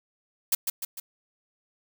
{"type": "noise with echo", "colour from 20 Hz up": "blue", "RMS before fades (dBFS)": -22, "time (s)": [0.52, 0.55], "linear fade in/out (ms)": 5, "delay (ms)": 150, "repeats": 3, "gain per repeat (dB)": -5, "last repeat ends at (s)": 1, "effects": []}